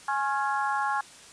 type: harmonic tone with a mistuned harmonic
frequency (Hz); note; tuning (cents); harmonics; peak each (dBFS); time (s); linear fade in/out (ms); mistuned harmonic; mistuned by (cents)
277.9; C#4; +4; 3 / 4 / 5 / 6; -28 / -30 / -32 / -34; 0.08-1.01; 5; 4; -43
effects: white hiss -49 dBFS RMS until 1.32 s + resampled to 22050 Hz

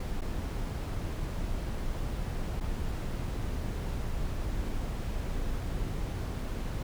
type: noise with dropouts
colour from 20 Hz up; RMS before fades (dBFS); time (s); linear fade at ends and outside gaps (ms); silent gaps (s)
brown; -33; 0-6.83; 5; 0.21-0.217 / 2.602-2.607
effects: none

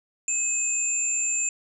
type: tone pair together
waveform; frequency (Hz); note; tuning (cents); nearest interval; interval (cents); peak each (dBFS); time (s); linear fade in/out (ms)
sine; 2569 / 7266; E7 / A#8; -45 / -45; octave + tritone; 1800; -32 / -23; 0.28-1.49; 2
effects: none

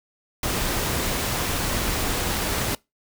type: noise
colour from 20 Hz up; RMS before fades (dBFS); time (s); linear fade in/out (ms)
pink; -25; 0.43-2.75; 2
effects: noise-tail reverb RT60 0.2 s tail -23 dB re dry

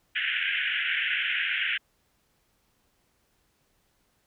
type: band-pass noise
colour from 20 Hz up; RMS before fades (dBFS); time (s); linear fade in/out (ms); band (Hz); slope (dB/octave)
pink; -28; 0.15-1.78; 10; 1500 to 3200; 96
effects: pink hiss -70 dBFS RMS until 4.26 s

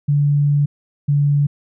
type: tone pair in turn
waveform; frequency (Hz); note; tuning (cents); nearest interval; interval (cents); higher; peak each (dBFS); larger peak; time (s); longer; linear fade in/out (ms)
sine; 144.6 / 143.99; D3 / D3; -27 / -34; unison; 7; first; -12; neither; 0.08-0.66 / 1.08-1.47; first; 10
effects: none

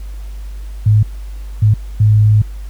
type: tone bursts at uneven times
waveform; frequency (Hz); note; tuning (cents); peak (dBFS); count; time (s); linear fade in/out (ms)
sine; 106.4; G#2; +42; -6; 3; 0.86-1.03 / 1.62-1.74 / 2-2.42; 5
effects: added 50 Hz sine -24 dBFS peak until 2.69 s + pink hiss -46 dBFS RMS until 2.69 s

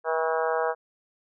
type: harmonic tone with a mistuned harmonic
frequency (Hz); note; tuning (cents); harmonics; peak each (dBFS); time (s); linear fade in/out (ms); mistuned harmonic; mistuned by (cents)
161.4; E3; -36; 3 / 4 / 5 / 6 / 7 / 8 / 9 / 10; -27 / -29 / -31 / -33 / -34 / -35 / -36 / -37; 0.04-0.75; 50; 7; -33
effects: none

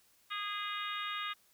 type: harmonic tone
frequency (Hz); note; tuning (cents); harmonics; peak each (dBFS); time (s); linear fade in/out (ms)
411.5; G#4; -16; 3 / 4 / 5 / 6 / 7 / 8 / 9; -39 / -45 / -44 / -47 / -45 / -49 / -44; 0.3-1.34; 20
effects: white hiss -68 dBFS RMS until 1.53 s

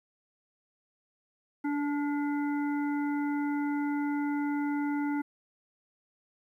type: harmonic tone with a mistuned harmonic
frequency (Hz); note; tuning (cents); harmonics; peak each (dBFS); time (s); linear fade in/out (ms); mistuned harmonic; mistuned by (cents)
290.1; D4; -21; 1 / 3 / 5 / 7; -28 / -38 / -42 / -45; 1.64-5.22; 10; 5; -26
effects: 11-bit

